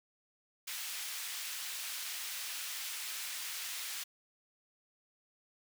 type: high-pass noise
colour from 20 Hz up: pink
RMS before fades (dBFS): -41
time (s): 0.67-4.04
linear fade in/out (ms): 10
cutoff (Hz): 2200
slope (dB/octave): 12
effects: none